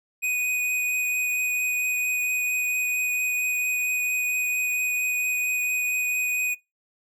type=tone with vibrato; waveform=square; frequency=2489 Hz; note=D#7; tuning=in tune; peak=-24 dBFS; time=0.22-6.55 s; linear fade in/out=20 ms; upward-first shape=triangle; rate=4.4 Hz; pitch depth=10 cents each way; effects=noise-tail reverb RT60 0.2 s tail -20 dB re dry